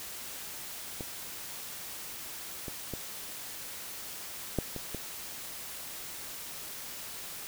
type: clicks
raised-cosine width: 2 ms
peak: -24 / -25 / -22 / -14 / -24 / -23 dBFS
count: 6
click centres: 1.008 / 2.682 / 2.937 / 4.587 / 4.763 / 4.947 s
effects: white hiss -42 dBFS RMS until 7.47 s